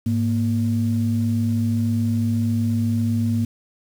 sine tone pair together, 104.98 / 233.1 Hz, G#2 / A#3, +19 / 0 cents, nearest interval octave + major second, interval 1381 cents, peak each -20 dBFS, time 0.06-3.45 s, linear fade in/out 5 ms, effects tanh soft clip ceiling -10 dBFS + 7-bit

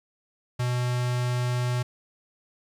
square tone with notch filter, 123.47 Hz, B2, in tune, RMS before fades -26 dBFS, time 0.59-1.83 s, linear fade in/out 10 ms, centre 300 Hz, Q 1.3, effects low-pass 10000 Hz 12 dB/octave + 10-bit

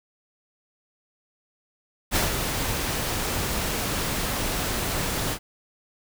pink noise with ADSR envelope, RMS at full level -21 dBFS, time 2.11-5.39 s, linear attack 49 ms, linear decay 140 ms, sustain -6 dB, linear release 69 ms, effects none

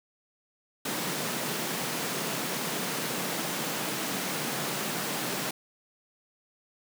pink high-pass noise, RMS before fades -32 dBFS, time 0.85-5.51 s, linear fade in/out 5 ms, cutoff 140 Hz, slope 48 dB/octave, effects none

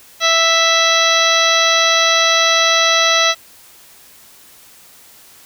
harmonic tone, 659.3 Hz, E5, in tune, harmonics 1 / 2 / 3 / 4 / 5 / 6 / 7 / 8 / 9, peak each -19 / -17 / -18 / -21 / -19 / -17 / -29 / -27 / -21 dBFS, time 0.2-3.35 s, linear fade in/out 50 ms, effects white hiss -44 dBFS RMS until 5.45 s

